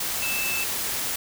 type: tone in noise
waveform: sine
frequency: 2637 Hz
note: E7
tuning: in tune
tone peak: -27 dBFS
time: 0.22-0.64 s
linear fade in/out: 5 ms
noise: white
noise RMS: -28 dBFS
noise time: 0-1.16 s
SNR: -2 dB
effects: none